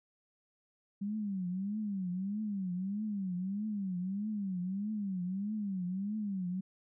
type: tone with vibrato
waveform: sine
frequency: 196 Hz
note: G3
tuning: in tune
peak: -33 dBFS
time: 1.01-6.61 s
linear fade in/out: 10 ms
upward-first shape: triangle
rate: 1.6 Hz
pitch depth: 190 cents each way
effects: none